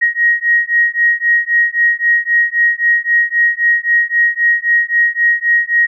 sine beating tone pair, 1883 / 1886.8 Hz, A#6 / A#6, +17 / +20 cents, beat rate 3.8 Hz, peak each -13 dBFS, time 0.01-5.87 s, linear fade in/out 20 ms, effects none

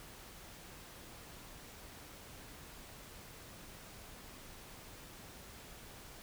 silence, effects pink hiss -53 dBFS RMS until 6.22 s

